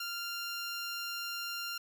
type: tone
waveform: 15% pulse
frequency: 1392 Hz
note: F6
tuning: 6 cents flat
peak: -30 dBFS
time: 0-1.78 s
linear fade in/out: 5 ms
effects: none